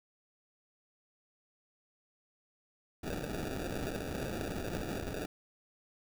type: noise with sample-and-hold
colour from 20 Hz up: blue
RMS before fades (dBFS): -38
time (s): 3.03-5.26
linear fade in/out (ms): 10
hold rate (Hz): 1050
effects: none

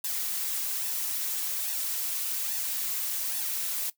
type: noise with flanger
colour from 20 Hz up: blue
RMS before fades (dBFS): -31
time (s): 0.04-3.9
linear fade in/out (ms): 5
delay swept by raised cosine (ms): 1.1 to 5.7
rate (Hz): 1.2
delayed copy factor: +0.55
effects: noise-tail reverb RT60 0.1 s tail -17 dB re dry

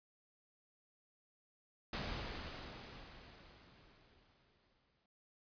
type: noise with exponential decay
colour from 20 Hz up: pink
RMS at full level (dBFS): -40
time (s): 1.93-5.06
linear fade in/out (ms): 2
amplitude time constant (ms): 680
effects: resampled to 11025 Hz

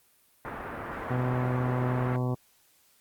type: low-pass noise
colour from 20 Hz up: white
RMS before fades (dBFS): -37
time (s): 0.45-2.16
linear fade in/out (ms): 0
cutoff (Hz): 1600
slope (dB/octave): 24
type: harmonic tone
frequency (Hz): 125.5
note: B2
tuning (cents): +28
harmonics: 1 / 2 / 3 / 4 / 5 / 6 / 7 / 8 / 9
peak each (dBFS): -27 / -33 / -37 / -39 / -41 / -43 / -44 / -45 / -46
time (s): 1.1-2.35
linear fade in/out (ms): 10
effects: white hiss -64 dBFS RMS until 3 s + Opus 32 kbps

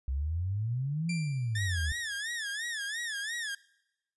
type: exponential two-way sweep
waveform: sine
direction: up then down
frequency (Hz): 63.8 to 174.61 to 72.6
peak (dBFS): -29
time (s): 0.08-1.92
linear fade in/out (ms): 0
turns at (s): 1.11
type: tone with exponential decay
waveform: sawtooth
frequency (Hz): 2361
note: D7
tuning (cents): +9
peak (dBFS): -31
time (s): 1.09-1.74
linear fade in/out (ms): 5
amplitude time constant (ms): 140
type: tone with vibrato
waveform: sawtooth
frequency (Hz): 1754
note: A6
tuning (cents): -6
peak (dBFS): -30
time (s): 1.55-3.55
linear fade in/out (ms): 5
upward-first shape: sine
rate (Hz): 2.9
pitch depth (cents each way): 150
effects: noise-tail reverb RT60 0.9 s tail -22 dB re dry + resampled to 24000 Hz

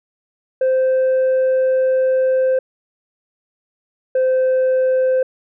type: tone pair in turn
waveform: sine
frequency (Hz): 520 / 517.3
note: C5 / C5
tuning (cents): -11 / -20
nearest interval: unison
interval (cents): 9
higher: first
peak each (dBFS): -10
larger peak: neither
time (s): 0.61-2.59 / 4.15-5.23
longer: first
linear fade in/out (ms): 5
effects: tanh soft clip ceiling -12 dBFS

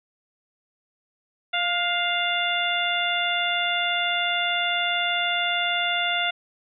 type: harmonic tone with a mistuned harmonic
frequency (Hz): 698.5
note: F5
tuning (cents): 0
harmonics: 1 / 2 / 3 / 4 / 5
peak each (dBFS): -28 / -28 / -28 / -28 / -28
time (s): 1.53-6.31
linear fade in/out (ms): 10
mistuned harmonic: 2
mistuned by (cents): +28
effects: none

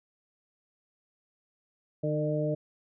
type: harmonic tone with a mistuned harmonic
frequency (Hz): 151.2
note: D#3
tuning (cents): -49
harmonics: 1 / 2 / 3 / 4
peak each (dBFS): -30 / -34 / -34 / -31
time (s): 2.03-2.55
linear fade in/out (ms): 10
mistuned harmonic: 2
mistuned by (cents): +18
effects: none

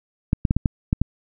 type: clicks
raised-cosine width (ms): 5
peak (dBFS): -5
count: 7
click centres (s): 0.331 / 0.452 / 0.509 / 0.566 / 0.658 / 0.929 / 1.016
effects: none

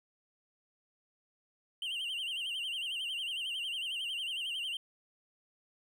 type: tone with vibrato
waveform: triangle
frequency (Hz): 2960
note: F#7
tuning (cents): 0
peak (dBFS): -33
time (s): 1.82-4.77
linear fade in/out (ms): 2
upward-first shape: sine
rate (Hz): 11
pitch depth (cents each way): 130
effects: none

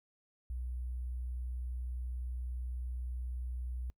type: tone with sample-and-hold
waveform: sine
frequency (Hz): 61.74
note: B1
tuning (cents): 0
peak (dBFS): -36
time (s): 0.5-3.9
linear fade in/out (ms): 0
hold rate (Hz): 11025
effects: noise-tail reverb RT60 0.1 s tail -25 dB re dry

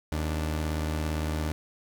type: tone pair together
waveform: sawtooth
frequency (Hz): 77.79 / 293.7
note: D#2 / D4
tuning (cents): 0 / 0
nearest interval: octave + major seventh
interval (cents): 2300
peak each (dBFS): -24 / -33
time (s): 0.12-1.52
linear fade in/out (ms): 0
effects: none

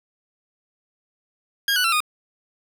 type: tone with pitch steps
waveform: 20% pulse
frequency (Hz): 1626 / 1482.5 / 1351.6 / 1232.3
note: G#6 / F#6 / E6 / D#6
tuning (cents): -37 / +3 / +43 / -17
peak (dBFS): -13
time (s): 1.68-2.004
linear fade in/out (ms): 2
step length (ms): 81
effects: none

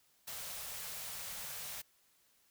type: band-stop noise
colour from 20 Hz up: white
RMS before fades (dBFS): -44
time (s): 0.27-1.82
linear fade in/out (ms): 10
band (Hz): 210 to 450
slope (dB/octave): 48
effects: white hiss -71 dBFS RMS until 2.5 s

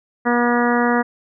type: harmonic tone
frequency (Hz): 240.5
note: B3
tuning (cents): -46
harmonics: 1 / 2 / 3 / 4 / 5 / 6 / 7 / 8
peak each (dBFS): -18 / -21 / -23 / -24 / -25 / -26 / -26 / -27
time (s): 0.25-1.03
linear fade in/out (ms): 20
effects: none

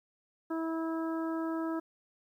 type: harmonic tone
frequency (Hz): 325.4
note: E4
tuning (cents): -22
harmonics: 1 / 2 / 3 / 4 / 5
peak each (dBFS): -32 / -41 / -43 / -43 / -49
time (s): 0.5-1.8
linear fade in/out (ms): 10
effects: 11-bit

